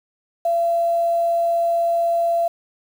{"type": "tone with quantisation", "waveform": "sine", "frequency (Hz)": 679, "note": "F5", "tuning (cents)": -49, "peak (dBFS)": -16, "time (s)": [0.45, 2.48], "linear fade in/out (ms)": 5, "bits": 7, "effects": []}